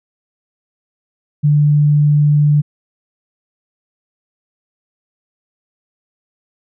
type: tone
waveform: sine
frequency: 147.7 Hz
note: D3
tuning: 10 cents sharp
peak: -8 dBFS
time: 1.43-2.62 s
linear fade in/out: 20 ms
effects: none